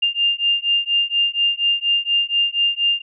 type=beating tone pair; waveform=sine; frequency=2800 / 2804.2 Hz; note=F7 / F7; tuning=+4 / +6 cents; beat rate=4.2 Hz; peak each=-19 dBFS; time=0.02-3.02 s; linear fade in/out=10 ms; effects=none